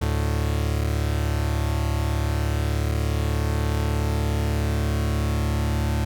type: tone pair together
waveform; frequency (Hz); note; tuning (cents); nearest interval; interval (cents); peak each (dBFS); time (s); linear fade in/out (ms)
45% pulse; 73.42 / 110.07; D2 / A2; 0 / +1; perfect fifth; 701; -23 / -25; 0.01-6.05; 10
effects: none